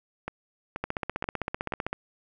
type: two click trains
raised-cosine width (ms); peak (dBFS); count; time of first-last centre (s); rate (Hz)
0.5; -17 / -14; 4 / 18; 0.28-1.722 / 0.84-1.93; 2.08 / 15.6
effects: none